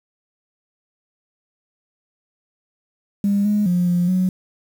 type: tone with pitch steps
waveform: sine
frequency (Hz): 201.3 / 208.3 / 177.6 / 176 / 184.6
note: G3 / G#3 / F3 / F3 / F#3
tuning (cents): +46 / +5 / +29 / +14 / -4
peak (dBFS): -14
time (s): 3.24-4.29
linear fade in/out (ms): 2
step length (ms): 210
effects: tanh soft clip ceiling -10 dBFS + 7-bit